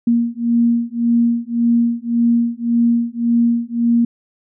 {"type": "beating tone pair", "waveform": "sine", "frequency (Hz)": [234.1, 235.9], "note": ["A#3", "A#3"], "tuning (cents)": [8, 21], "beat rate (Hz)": 1.8, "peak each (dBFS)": -16, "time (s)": [0.07, 4.05], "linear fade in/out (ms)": 5, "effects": []}